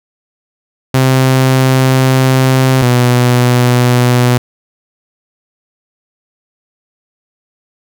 sawtooth tone pair in turn, 130.81 / 123.47 Hz, C3 / B2, 0 / 0 cents, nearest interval minor second, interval 100 cents, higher first, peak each -3 dBFS, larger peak neither, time 0.94-2.82 / 2.82-4.38 s, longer first, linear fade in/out 5 ms, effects none

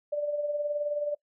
sine tone with tremolo, 588 Hz, D5, 2 cents sharp, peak -25 dBFS, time 0.12-1.15 s, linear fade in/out 10 ms, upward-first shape sine, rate 19 Hz, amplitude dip 50%, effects noise-tail reverb RT60 0.1 s tail -23 dB re dry

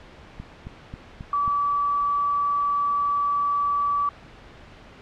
click train, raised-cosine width 5 ms, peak -23 dBFS, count 5, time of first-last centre 0.4-1.478 s, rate 3.71 Hz
sine tone, 1151 Hz, D6, 35 cents flat, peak -20 dBFS, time 1.33-4.09 s, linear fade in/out 2 ms
effects pink hiss -46 dBFS RMS until 5.01 s + low-pass 3000 Hz 12 dB/octave

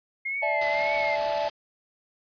sine tone with vibrato, 2130 Hz, C7, 30 cents sharp, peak -27 dBFS, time 0.25-1.16 s, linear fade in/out 10 ms, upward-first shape triangle, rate 1.8 Hz, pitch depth 92 cents each way
triangle chord, D suspended second, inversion none, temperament equal with one note detuned, 587.3 / 659.3 / 862.9 Hz, D5 / E5 / A5, 0 / 0 / -34 cents, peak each -27 dBFS, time 0.42-1.49 s, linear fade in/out 10 ms
white noise, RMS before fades -34 dBFS, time 0.61-1.5 s, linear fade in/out 5 ms
effects resampled to 11025 Hz

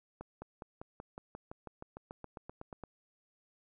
accelerating click train, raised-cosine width 1 ms, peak -30 dBFS, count 18, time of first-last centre 0.21-2.837 s, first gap 210 ms, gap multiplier 0.96, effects none

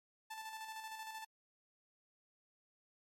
sawtooth tone with tremolo, 880 Hz, A5, in tune, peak -40 dBFS, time 0.3-1.25 s, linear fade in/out 10 ms, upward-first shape square, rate 13 Hz, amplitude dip 40%, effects MP3 64 kbps

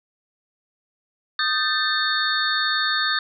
sine tone cluster, 1238 / 1560 / 1771 / 3655 / 4393 Hz, D#6 / G6 / A6 / A#7 / C#8, -9 / -9 / +11 / -35 / -16 cents, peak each -26 dBFS, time 1.39-3.19 s, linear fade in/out 2 ms, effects none

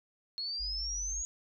sine exponential sweep, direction up, 4276 to 6770 Hz, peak -34 dBFS, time 0.38-1.25 s, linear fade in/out 0 ms
sine tone, 49 Hz, G1, in tune, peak -39 dBFS, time 0.59-1.23 s, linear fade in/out 20 ms
effects none

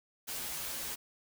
white noise with comb filter, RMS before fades -39 dBFS, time 0.27-0.96 s, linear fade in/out 20 ms, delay 10 ms, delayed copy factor -0.9, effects none

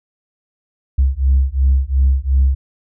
sine beating tone pair, 65.7 / 68.5 Hz, C2 / C#2, +8 / -20 cents, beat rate 2.8 Hz, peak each -13 dBFS, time 0.98-2.55 s, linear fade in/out 10 ms, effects tanh soft clip ceiling -6 dBFS

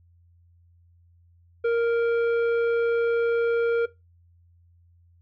triangle tone with tanh clipping, 466.2 Hz, A#4, in tune, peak -21 dBFS, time 1.64-3.86 s, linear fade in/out 10 ms, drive 13 dB, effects noise-tail reverb RT60 0.2 s tail -18 dB re dry + added 86 Hz sine -55 dBFS peak until 5.21 s

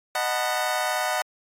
25% pulse chord, B dominant seventh, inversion first, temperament just, 617.4 / 740.8 / 889 / 987.8 Hz, D#5 / F#5 / A5 / B5, -14 / +2 / +18 / 0 cents, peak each -25 / -23 / -29 / -28 dBFS, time 0.15-1.22 s, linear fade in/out 2 ms, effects AAC 48 kbps

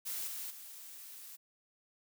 blue noise with level steps, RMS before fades -39 / -42 / -50 dBFS, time 0.05-1.37 s, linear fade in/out 20 ms, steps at 0.27 / 0.5 s, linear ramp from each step 5 ms, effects none

